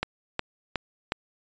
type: click train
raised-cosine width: 0.3 ms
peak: -10 dBFS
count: 4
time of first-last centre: 0.03-1.121 s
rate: 2.75 Hz
effects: resampled to 16000 Hz